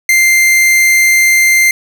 45% pulse tone, 2093 Hz, C7, in tune, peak -6 dBFS, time 0.09-1.71 s, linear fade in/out 2 ms, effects none

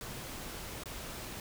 pink noise with dropouts, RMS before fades -43 dBFS, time 0.01-1.4 s, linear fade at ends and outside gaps 1 ms, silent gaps 0.836-0.857 s, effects none

